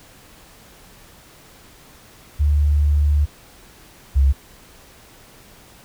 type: tone pair in turn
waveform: sine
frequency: 73.42 / 68.1 Hz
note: D2 / C#2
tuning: 0 / -30 cents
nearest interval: minor second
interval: 130 cents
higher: first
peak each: -13 / -11 dBFS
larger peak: second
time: 2.39-3.26 / 4.15-4.33 s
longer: first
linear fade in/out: 20 ms
effects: pink hiss -47 dBFS RMS until 5.84 s